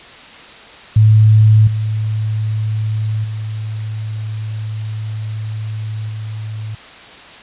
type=tone with level steps; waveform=sine; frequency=108.3 Hz; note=A2; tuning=27 cents flat; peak=-5 / -15 / -20 / -22 dBFS; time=0.96-6.75 s; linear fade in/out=5 ms; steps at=1.67 / 3.24 / 6.09 s; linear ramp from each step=5 ms; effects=white hiss -37 dBFS RMS until 7.42 s + resampled to 8000 Hz